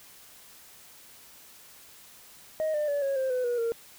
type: tone with pitch steps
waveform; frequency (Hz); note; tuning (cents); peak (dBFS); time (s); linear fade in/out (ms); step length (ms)
sine; 626 / 599.5 / 574 / 549.7 / 526.4 / 504.1 / 482.7 / 462.2; D#5 / D5 / D5 / C#5 / C5 / B4 / B4 / A#4; +10 / +36 / -40 / -15 / +10 / +35 / -40 / -15; -23; 2.6-3.72; 0; 140
effects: tanh soft clip ceiling -24 dBFS + white hiss -52 dBFS RMS until 3.98 s